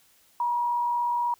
sine tone with frequency modulation, 959 Hz, A#5, 49 cents sharp, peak -23 dBFS, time 0.4-1.34 s, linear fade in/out 2 ms, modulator 43.5 Hz, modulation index 0.32, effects white hiss -61 dBFS RMS until 1.39 s

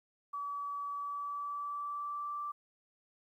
sine tone with pitch glide, 1144 to 1170.7 Hz, D6 to D6, -46 to -6 cents, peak -36 dBFS, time 0.33-2.52 s, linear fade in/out 10 ms, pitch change +40 cents, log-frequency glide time 0.9-2.41 s, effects 12-bit

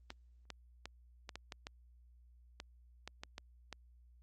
clicks, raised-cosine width 0.2 ms, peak -27 dBFS, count 12, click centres 0.104 / 0.503 / 0.856 / 1.292 / 1.356 / 1.522 / 1.669 / 2.601 / 3.076 / 3.235 / 3.381 / 3.727 s, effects added 60 Hz sine -60 dBFS peak until 4.22 s + Opus 32 kbps

